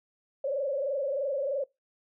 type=tone with frequency modulation; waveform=sine; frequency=554.4 Hz; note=C#5; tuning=in tune; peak=-27 dBFS; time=0.44-1.64 s; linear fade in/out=5 ms; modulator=23.1 Hz; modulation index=1.5; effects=noise-tail reverb RT60 0.2 s tail -23 dB re dry